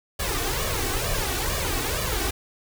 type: noise with flanger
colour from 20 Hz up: pink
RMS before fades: -26 dBFS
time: 0.19-2.31 s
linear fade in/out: 10 ms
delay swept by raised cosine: 1.7 to 2.69 ms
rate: 2.2 Hz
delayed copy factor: +0.8
effects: none